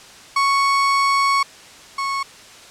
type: tone pair in turn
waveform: 35% pulse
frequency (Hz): 1108.7 / 1101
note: C#6 / C#6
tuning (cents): 0 / -12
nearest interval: unison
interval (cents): 12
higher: first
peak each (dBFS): -13 / -19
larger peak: first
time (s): 0.36-1.43 / 1.98-2.23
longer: first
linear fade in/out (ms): 5
effects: white hiss -42 dBFS RMS until 2.7 s + low-pass 7000 Hz 12 dB/octave